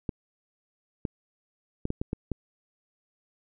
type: clicks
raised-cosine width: 3 ms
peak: -16 dBFS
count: 7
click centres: 0.092 / 1.052 / 1.854 / 1.904 / 2.015 / 2.131 / 2.317 s
effects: none